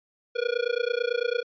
square tone with amplitude modulation, 481.1 Hz, B4, 45 cents flat, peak -21 dBFS, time 0.35-1.43 s, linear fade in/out 20 ms, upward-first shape sine, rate 29 Hz, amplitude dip 100%, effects resampled to 11025 Hz

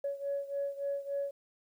sine beating tone pair, 560 / 563.5 Hz, C#5 / C#5, +18 / +28 cents, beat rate 3.5 Hz, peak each -34 / -37 dBFS, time 0.04-1.31 s, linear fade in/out 5 ms, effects tanh soft clip ceiling -26 dBFS + 11-bit

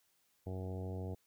harmonic tone with a mistuned harmonic, 93.5 Hz, F#2, 19 cents sharp, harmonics 1 / 2 / 3 / 4 / 5 / 6 / 7 / 8 / 9, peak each -40 / -47 / -50 / -50 / -49 / -57 / -53 / -58 / -60 dBFS, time 0.46-1.15 s, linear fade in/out 10 ms, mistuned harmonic 1, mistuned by -20 cents, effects white hiss -75 dBFS RMS until 1.26 s

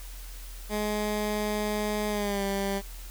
15% pulse tone with pitch glide, 210.4 to 197.45 Hz, G#3 to G3, +23 to +13 cents, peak -21 dBFS, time 0.69-2.82 s, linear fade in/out 50 ms, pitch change -110 cents, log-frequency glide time 2.09-2.43 s, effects added 42 Hz sine -39 dBFS peak until 3.1 s + white hiss -48 dBFS RMS until 3.1 s

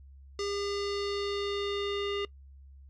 square tone with low-pass filter sweep, 403.5 Hz, G#4, 50 cents flat, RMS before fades -33 dBFS, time 0.39-2.25 s, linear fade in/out 2 ms, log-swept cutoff 5400 to 3200 Hz, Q 3.6, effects noise-tail reverb RT60 0.1 s tail -21 dB re dry + added 68 Hz sine -49 dBFS peak until 2.89 s

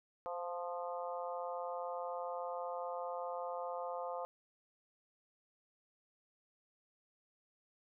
harmonic tone with a mistuned harmonic, 175.2 Hz, F3, 6 cents sharp, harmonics 3 / 4 / 5 / 6 / 7, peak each -42 / -44 / -46 / -48 / -49 dBFS, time 0.26-4.25 s, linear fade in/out 0 ms, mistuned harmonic 3, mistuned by -17 cents, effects none

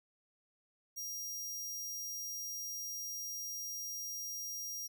sawtooth tone, 5700 Hz, F8, 34 cents sharp, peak -37 dBFS, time 0.96-4.88 s, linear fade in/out 20 ms, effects none

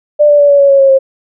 sine tone with pitch steps, 593 / 584.5 / 576.1 / 567.9 / 559.7 / 551.7 / 543.8 / 536 Hz, D5 / D5 / D5 / C#5 / C#5 / C#5 / C#5 / C5, +17 / -8 / -33 / +42 / +17 / -8 / -33 / +42 cents, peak -3 dBFS, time 0.19-0.99 s, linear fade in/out 20 ms, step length 100 ms, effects none

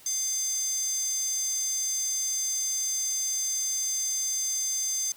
square tone with high-pass filter, 698 Hz, F5, 1 cent flat, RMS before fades -29 dBFS, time 0.06-5.12 s, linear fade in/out 2 ms, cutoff 6100 Hz, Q 7.8, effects white hiss -53 dBFS RMS until 5.16 s

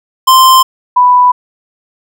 square / sine tone pair in turn, 1043 / 990.6 Hz, C6 / B5, -6 / +5 cents, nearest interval minor second, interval 89 cents, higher first, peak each -3 dBFS, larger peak neither, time 0.27-0.63 / 0.96-1.32 s, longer neither, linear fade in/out 10 ms, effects none

